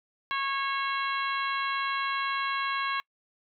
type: harmonic tone with a mistuned harmonic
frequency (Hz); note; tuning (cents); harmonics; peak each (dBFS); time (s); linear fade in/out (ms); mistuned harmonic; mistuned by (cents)
548; C#5; -20; 2 / 3 / 4 / 5 / 6 / 7; -30 / -34 / -36 / -38 / -40 / -41; 0.31-3; 0; 7; +72
effects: noise-tail reverb RT60 0.1 s tail -26 dB re dry